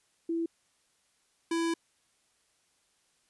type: tone pair in turn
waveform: sine / square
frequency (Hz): 332.5 / 332.5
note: E4 / E4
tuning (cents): +15 / +15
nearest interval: unison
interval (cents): 0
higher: neither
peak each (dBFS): -28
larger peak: neither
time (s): 0.29-0.46 / 1.51-1.74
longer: second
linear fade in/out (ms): 5
effects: white hiss -71 dBFS RMS until 3.29 s + resampled to 24000 Hz